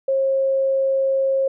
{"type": "tone", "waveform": "sine", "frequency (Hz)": 538, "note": "C5", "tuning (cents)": 48, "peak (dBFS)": -16, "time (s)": [0.08, 1.48], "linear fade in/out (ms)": 5, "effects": []}